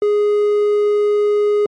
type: tone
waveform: triangle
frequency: 415.3 Hz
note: G#4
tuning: in tune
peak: -10 dBFS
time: 0.02-1.66 s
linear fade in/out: 2 ms
effects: MP3 48 kbps